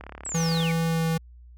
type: click train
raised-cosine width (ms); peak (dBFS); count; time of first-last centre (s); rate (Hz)
0.5; -24; 23; 0.01-0.63; 35.5
type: linear sweep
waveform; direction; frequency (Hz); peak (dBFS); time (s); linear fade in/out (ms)
sine; down; 8000 to 2049; -30; 0.25-0.72; 5
type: tone with pitch glide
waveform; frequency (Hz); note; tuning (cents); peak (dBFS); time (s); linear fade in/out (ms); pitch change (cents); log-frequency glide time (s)
square; 164.81 to 163.2; E3 to E3; 0 to -17; -23; 0.34-1.18; 10; -17; 0.85-1.05
effects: added 60 Hz sine -45 dBFS peak until 1.57 s